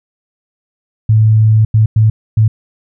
sine tone bursts at uneven times, 109.3 Hz, A2, 11 cents flat, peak -5 dBFS, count 4, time 1.09-1.65 / 1.74-1.86 / 1.96-2.1 / 2.37-2.48 s, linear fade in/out 5 ms, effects none

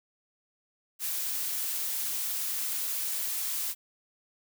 blue noise, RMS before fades -32 dBFS, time 0.99-3.75 s, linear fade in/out 50 ms, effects none

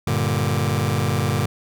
sawtooth chord, G minor, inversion none, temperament just, 98 / 117.6 / 147 Hz, G2 / Bb2 / D3, 0 / +16 / +2 cents, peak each -19 dBFS, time 0.07-1.46 s, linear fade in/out 5 ms, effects none

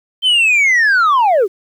sine linear sweep, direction down, 3136 to 349.2 Hz, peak -6 dBFS, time 0.22-1.48 s, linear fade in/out 50 ms, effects tanh soft clip ceiling -8 dBFS + 8-bit

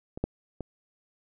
clicks, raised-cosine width 2 ms, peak -24 / -13 / -21 dBFS, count 3, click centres 0.175 / 0.24 / 0.607 s, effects none

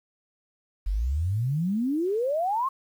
sine exponential sweep, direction up, 44 to 1108.7 Hz, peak -23 dBFS, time 0.86-2.69 s, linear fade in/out 10 ms, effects 9-bit

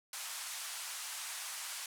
white band-pass noise, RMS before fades -43 dBFS, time 0.13-1.86 s, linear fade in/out 2 ms, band 790 to 11000 Hz, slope 24 dB/octave, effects none

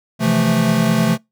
square chord, F major seventh, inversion second, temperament equal, 130.81 / 164.81 / 174.61 / 220 Hz, C3 / E3 / F3 / A3, 0 / 0 / 0 / 0 cents, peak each -22 / -21 / -21 / -17 dBFS, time 0.19-1.18 s, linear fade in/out 50 ms, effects noise-tail reverb RT60 0.2 s tail -26 dB re dry

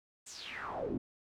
brown noise with band-pass filter sweep, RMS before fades -40 dBFS, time 0.26-0.98 s, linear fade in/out 10 ms, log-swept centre 8200 to 260 Hz, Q 5, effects none

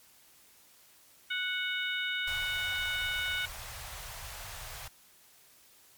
harmonic tone, 738 Hz, F#5, 5 cents flat, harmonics 2 / 3 / 4 / 5, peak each -34 / -36 / -37 / -38 dBFS, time 1.3-3.46 s, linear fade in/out 10 ms
pink band-stop noise, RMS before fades -43 dBFS, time 2.27-4.88 s, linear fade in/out 5 ms, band 120 to 630 Hz, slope 24 dB/octave
effects white hiss -60 dBFS RMS until 5.97 s + MP3 96 kbps

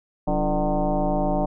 sine tone with frequency modulation, 286 Hz, D4, 46 cents flat, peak -19 dBFS, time 0.27-1.46 s, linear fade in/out 10 ms, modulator 156 Hz, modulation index 3.5, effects none

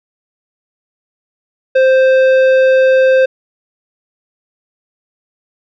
triangle tone with tanh clipping, 523.3 Hz, C5, in tune, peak -8 dBFS, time 1.75-3.26 s, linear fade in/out 10 ms, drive 15 dB, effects none

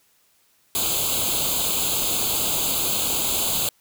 white noise with comb filter, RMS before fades -23 dBFS, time 0.75-3.69 s, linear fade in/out 2 ms, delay 0.27 ms, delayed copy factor +1, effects white hiss -62 dBFS RMS until 3.8 s

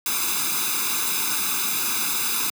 white noise with comb filter, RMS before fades -24 dBFS, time 0.06-2.5 s, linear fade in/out 2 ms, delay 0.8 ms, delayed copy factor +1, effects high-pass 200 Hz 12 dB/octave

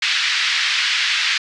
pink band-pass noise, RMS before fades -19 dBFS, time 0.02-1.38 s, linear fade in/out 5 ms, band 1700 to 4800 Hz, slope 24 dB/octave, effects resampled to 22050 Hz

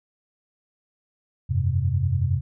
sine chord, F suspended second, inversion none, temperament equal, 87.31 / 98 / 130.81 Hz, F2 / G2 / C3, 0 / 0 / 0 cents, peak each -24 dBFS, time 1.49-2.41 s, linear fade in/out 20 ms, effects none

